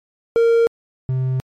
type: tone pair in turn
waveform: triangle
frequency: 462.5 / 129.78 Hz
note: A#4 / C3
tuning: -14 / -14 cents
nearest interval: octave + minor seventh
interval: 2200 cents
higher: first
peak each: -9 / -15 dBFS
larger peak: first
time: 0.36-0.67 / 1.09-1.4 s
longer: neither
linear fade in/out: 0 ms
effects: MP3 64 kbps